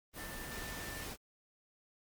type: tone in noise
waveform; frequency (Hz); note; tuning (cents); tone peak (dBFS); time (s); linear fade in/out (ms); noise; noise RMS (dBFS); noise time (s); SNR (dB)
sine; 1781; A6; +21; -48; 0.15-1.06; 50; pink; -44; 0.13-1.17; -7
effects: Opus 24 kbps